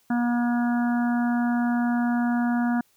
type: harmonic tone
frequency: 239.7 Hz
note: A#3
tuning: 48 cents sharp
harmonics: 1 / 3 / 4 / 5 / 6 / 7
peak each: -21 / -31 / -37 / -41 / -35 / -38 dBFS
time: 0.1-2.81 s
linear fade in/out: 5 ms
effects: white hiss -64 dBFS RMS until 2.96 s